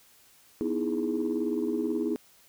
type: chord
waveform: sine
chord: E major seventh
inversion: second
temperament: equal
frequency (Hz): 246.9 / 311.1 / 329.6 / 415.3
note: B3 / D#4 / E4 / G#4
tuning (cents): 0 / 0 / 0 / 0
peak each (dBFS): -31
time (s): 0.61-2.16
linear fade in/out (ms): 0
effects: tanh soft clip ceiling -19 dBFS + white hiss -59 dBFS RMS until 2.48 s